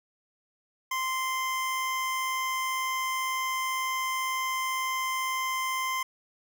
25% pulse tone, 1042 Hz, C6, 7 cents flat, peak -24 dBFS, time 0.91-6.03 s, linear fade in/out 5 ms, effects none

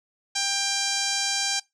5% pulse tone with low-pass filter, 793 Hz, G5, 20 cents sharp, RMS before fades -26 dBFS, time 0.35-1.6 s, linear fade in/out 10 ms, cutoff 6300 Hz, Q 1.8, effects noise-tail reverb RT60 0.2 s tail -24 dB re dry

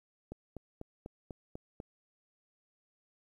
click train, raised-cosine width 2 ms, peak -29 dBFS, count 7, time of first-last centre 0.32-1.801 s, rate 4.05 Hz, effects 11-bit

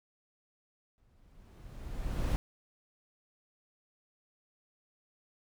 brown noise with exponential growth, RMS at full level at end -28 dBFS, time 0.98-2.36 s, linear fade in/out 0 ms, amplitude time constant 300 ms, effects none

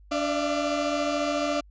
35% pulse tone cluster, 290.4 / 595 / 679 Hz, D4 / D5 / F5, -19 / +22 / -49 cents, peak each -27 / -27 / -28 dBFS, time 0.11-1.61 s, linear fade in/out 10 ms, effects added 50 Hz sine -49 dBFS peak until 1.7 s + resampled to 16000 Hz

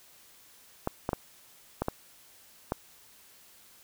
clicks, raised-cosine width 1 ms, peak -14 dBFS, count 6, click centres 0.874 / 1.091 / 1.132 / 1.82 / 1.884 / 2.721 s, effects white hiss -57 dBFS RMS until 3.83 s

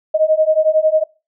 sine beating tone pair, 620 / 631 Hz, D#5 / D#5, -6 / +24 cents, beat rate 11 Hz, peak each -14 dBFS, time 0.14-1.04 s, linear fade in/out 10 ms, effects noise-tail reverb RT60 0.3 s tail -23 dB re dry

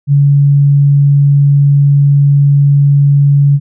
sine tone, 141.9 Hz, C#3, 41 cents sharp, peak -4 dBFS, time 0.07-3.6 s, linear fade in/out 50 ms, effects none

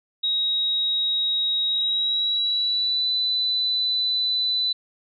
sine tone with pitch glide, 3800 to 3994 Hz, A#7 to B7, +33 to +19 cents, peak -20 dBFS, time 0.23-4.73 s, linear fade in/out 10 ms, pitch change +86 cents, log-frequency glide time 1.67-3.1 s, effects none

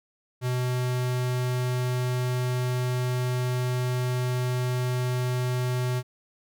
square tone, 125.4 Hz, B2, 27 cents sharp, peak -25 dBFS, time 0.41-6.03 s, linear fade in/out 50 ms, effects none

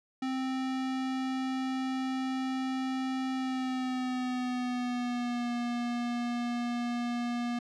square tone with pitch glide, 261.6 to 239.9 Hz, C4 to A#3, 0 to +50 cents, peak -31 dBFS, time 0.22-7.59 s, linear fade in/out 5 ms, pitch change -150 cents, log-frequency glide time 3.34-5.52 s, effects low-pass 5000 Hz 12 dB/octave

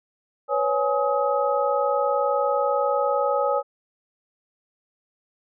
sine tone cluster, 496 / 556 / 835 / 1266 Hz, B4 / C#5 / G#5 / D#6, +7 / +5 / +9 / +30 cents, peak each -26 / -23 / -26 / -26 dBFS, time 0.48-3.63 s, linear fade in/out 50 ms, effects none

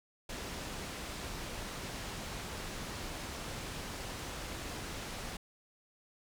pink low-pass noise, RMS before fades -42 dBFS, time 0.29-5.37 s, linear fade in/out 5 ms, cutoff 8700 Hz, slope 12 dB/octave, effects none

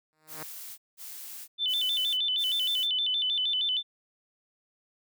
5% pulse tone with exponential growth, 155.56 Hz, D#3, in tune, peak -26 dBFS, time 0.13-0.43 s, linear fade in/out 0 ms, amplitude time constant 65 ms
blue noise bursts, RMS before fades -42 dBFS, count 4, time 0.27-2.88 s, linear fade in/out 50 ms, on 510 ms, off 190 ms
sine tone with vibrato, 3266 Hz, G#7, 30 cents flat, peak -25 dBFS, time 1.58-3.83 s, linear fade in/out 50 ms, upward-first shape square, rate 6.4 Hz, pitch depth 140 cents each way
effects none

